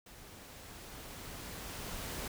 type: noise with level ramp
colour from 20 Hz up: pink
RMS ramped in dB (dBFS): -54 to -40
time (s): 0.06-2.28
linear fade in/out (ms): 5
effects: none